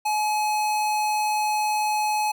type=tone; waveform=square; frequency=849 Hz; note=G#5; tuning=38 cents sharp; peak=-22 dBFS; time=0.05-2.32 s; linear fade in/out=10 ms; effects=none